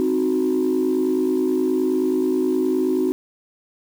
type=chord; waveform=sine; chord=C diminished; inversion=none; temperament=equal; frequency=261.6 / 311.1 / 370 Hz; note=C4 / Eb4 / Gb4; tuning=0 / 0 / 0 cents; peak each=-21 / -22 / -19 dBFS; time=0-3.12 s; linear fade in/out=0 ms; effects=tanh soft clip ceiling -12 dBFS + 7-bit